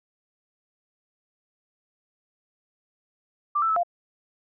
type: tone with pitch steps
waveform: sine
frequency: 1178 / 1327 / 1304 / 696 Hz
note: D6 / E6 / E6 / F5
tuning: +5 / +11 / -19 / -6 cents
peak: -20 dBFS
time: 3.55-3.834 s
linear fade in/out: 10 ms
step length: 71 ms
effects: none